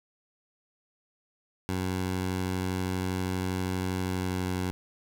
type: tone with pitch glide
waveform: 15% pulse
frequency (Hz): 92.5 to 91.7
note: F#2 to F#2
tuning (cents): 0 to -15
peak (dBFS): -22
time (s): 1.69-4.71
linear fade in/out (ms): 0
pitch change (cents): -15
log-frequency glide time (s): 4.02-4.52
effects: none